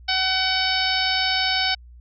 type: harmonic tone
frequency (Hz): 754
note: F#5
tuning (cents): +32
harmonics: 1 / 2 / 3 / 4 / 5 / 6 / 7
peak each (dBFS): -27 / -27 / -27 / -27 / -27 / -27 / -27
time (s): 0.08-1.75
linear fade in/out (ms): 10
effects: added 60 Hz sine -42 dBFS peak until 2 s